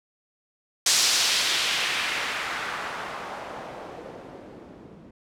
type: noise with low-pass filter sweep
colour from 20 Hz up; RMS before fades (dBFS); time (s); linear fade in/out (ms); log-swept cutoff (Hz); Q
blue; -28; 0.86-5.11; 5; 6000 to 230; 1.2
effects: none